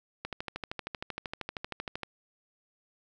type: click train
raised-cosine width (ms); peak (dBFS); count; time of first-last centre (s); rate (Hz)
0.3; -19; 24; 0.25-2.033; 12.9
effects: none